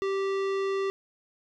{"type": "tone with tanh clipping", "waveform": "sine", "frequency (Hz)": 390, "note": "G4", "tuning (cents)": -9, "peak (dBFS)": -28, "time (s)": [0.02, 0.9], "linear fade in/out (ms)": 0, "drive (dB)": 18, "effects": []}